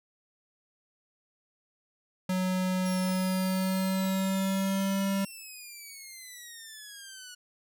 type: tone with pitch glide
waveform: square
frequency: 185 to 195.66 Hz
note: F#3 to G3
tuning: 0 to -3 cents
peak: -27 dBFS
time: 2.29-5.25 s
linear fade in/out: 5 ms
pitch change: +97 cents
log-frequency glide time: 3-5.07 s
type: exponential sweep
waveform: 10% pulse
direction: down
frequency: 5640 to 1457 Hz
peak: -35 dBFS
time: 2.85-7.35 s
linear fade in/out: 10 ms
effects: none